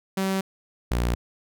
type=tone pair in turn; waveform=sawtooth; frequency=191.9 / 59.56 Hz; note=G3 / A#1; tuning=-37 / +38 cents; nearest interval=octave + minor sixth; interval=2025 cents; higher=first; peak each=-19 / -18 dBFS; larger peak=second; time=0.17-0.41 / 0.91-1.15 s; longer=neither; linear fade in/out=5 ms; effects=none